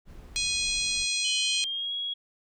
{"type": "noise", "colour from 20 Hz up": "brown", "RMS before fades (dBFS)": -45, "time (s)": [0.05, 1.08], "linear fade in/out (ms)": 50}
{"type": "harmonic tone", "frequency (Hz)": 830.6, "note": "G#5", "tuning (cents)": 0, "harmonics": [3, 4, 5, 6, 7, 8, 9, 10], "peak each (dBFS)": [-32, -33, -30, -40, -35, -38, -41, -36], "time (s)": [0.36, 1.64], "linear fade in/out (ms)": 0}
{"type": "tone with pitch glide", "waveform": "sine", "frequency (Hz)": [3059, 3317], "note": ["G7", "G#7"], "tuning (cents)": [-43, -3], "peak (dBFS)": -29, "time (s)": [1.24, 2.14], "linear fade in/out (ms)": 10, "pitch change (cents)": 140, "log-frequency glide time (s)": [1.38, 1.92]}
{"effects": []}